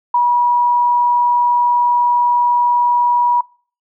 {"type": "tone", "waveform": "sine", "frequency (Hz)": 967, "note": "B5", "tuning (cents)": -37, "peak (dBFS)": -10, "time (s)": [0.14, 3.41], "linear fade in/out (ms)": 5, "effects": ["noise-tail reverb RT60 0.4 s tail -23 dB re dry"]}